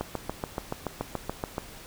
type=click train; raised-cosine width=1 ms; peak=-15 dBFS; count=12; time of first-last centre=0.01-1.581 s; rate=7 Hz; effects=pink hiss -46 dBFS RMS until 1.86 s